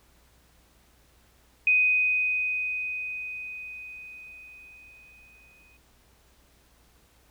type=tone with exponential decay; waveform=sine; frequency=2500 Hz; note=D#7; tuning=8 cents sharp; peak=-17 dBFS; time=1.67-5.77 s; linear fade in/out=2 ms; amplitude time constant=890 ms; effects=added 60 Hz sine -62 dBFS peak until 7.3 s + pink hiss -62 dBFS RMS until 7.3 s